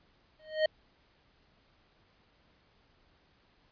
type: tone with exponential growth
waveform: square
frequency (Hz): 622.3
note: D#5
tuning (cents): 0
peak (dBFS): -22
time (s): 0.39-0.66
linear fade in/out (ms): 5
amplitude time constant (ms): 57
effects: pink hiss -67 dBFS RMS until 3.71 s + resampled to 11025 Hz